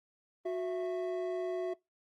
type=tone pair together; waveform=triangle; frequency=365.9 / 663 Hz; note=F#4 / E5; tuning=-19 / +10 cents; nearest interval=minor seventh; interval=1029 cents; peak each=-32 / -35 dBFS; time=0.45-1.74 s; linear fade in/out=10 ms; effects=noise-tail reverb RT60 0.2 s tail -23 dB re dry + Opus 24 kbps